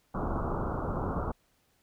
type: low-pass noise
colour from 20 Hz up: pink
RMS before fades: -32 dBFS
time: 0.14-1.32 s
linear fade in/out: 10 ms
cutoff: 1400 Hz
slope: 96 dB/octave
effects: pink hiss -70 dBFS RMS until 1.82 s

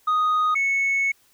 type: tone pair in turn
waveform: sine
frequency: 1244.5 / 2205 Hz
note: D#6 / C#7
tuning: 0 / -10 cents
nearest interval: minor seventh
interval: 990 cents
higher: second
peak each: -15 / -17 dBFS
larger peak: first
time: 0.07-0.55 / 0.55-1.12 s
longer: second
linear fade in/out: 10 ms
effects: tanh soft clip ceiling -17 dBFS + white hiss -60 dBFS RMS until 1.33 s

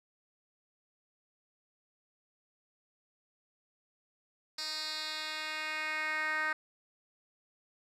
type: tone with band-pass filter sweep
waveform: 10% pulse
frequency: 310 Hz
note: D#4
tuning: 6 cents flat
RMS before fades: -36 dBFS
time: 4.58-6.53 s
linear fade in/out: 5 ms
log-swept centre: 4900 to 1700 Hz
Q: 2.7
effects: none

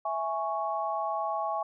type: chord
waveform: sine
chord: C# minor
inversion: first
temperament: equal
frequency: 659.3 / 830.6 / 1108.7 Hz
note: E5 / G#5 / C#6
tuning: 0 / 0 / 0 cents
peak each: -33 / -32 / -33 dBFS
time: 0.05-1.63 s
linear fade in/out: 5 ms
effects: none

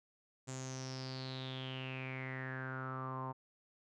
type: tone with low-pass filter sweep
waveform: sawtooth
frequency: 130.8 Hz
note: C3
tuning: in tune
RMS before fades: -43 dBFS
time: 0.47-3.33 s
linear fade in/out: 20 ms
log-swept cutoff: 7400 to 960 Hz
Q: 8.6
effects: none

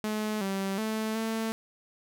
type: tone with pitch steps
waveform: sawtooth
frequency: 214.1 / 194.2 / 218.7 / 223.2 Hz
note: A3 / G3 / A3 / A3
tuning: -47 / -16 / -10 / +25 cents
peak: -25 dBFS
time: 0.04-1.52 s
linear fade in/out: 0 ms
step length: 370 ms
effects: none

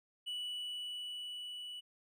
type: tone with level ramp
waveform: triangle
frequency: 2954 Hz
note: F#7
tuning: 3 cents flat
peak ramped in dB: -36 to -42 dBFS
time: 0.26-1.81 s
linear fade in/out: 20 ms
effects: none

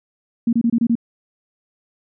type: tone bursts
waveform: sine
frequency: 233.1 Hz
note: A#3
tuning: in tune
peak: -13 dBFS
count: 6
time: 0.47-0.954 s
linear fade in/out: 5 ms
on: 59 ms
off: 26 ms
effects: none

